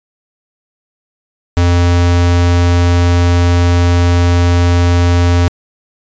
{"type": "tone", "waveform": "square", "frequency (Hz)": 87.3, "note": "F2", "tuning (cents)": 0, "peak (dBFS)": -8, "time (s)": [1.57, 5.48], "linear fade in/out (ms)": 0, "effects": ["resampled to 16000 Hz"]}